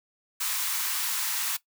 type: high-pass noise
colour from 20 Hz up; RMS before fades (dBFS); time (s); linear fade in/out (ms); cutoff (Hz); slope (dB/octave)
white; -29; 0.4-1.57; 10; 870; 48
effects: noise-tail reverb RT60 0.1 s tail -17 dB re dry